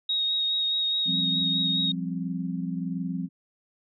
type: tone with vibrato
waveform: sine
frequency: 3759 Hz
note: A#7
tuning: 14 cents sharp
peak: -23 dBFS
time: 0.09-1.92 s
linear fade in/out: 5 ms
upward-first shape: sine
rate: 4.8 Hz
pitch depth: 16 cents each way
type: chord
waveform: sine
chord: F suspended second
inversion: none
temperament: equal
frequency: 174.61 / 196 / 261.6 Hz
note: F3 / G3 / C4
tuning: 0 / 0 / 0 cents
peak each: -30 / -34 / -33 dBFS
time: 1.05-3.29 s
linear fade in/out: 50 ms
effects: none